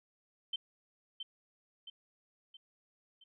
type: tone with echo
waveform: sine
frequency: 3100 Hz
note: G7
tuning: 20 cents flat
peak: -33 dBFS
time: 0.53-0.56 s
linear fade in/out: 5 ms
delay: 670 ms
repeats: 4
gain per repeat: -6 dB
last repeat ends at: 3.24 s
effects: none